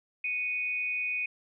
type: tone pair together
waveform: sine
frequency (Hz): 2217 / 2488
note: C#7 / D#7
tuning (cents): 0 / -1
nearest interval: major second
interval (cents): 199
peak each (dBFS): -38 / -29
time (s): 0.24-1.26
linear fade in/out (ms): 5
effects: none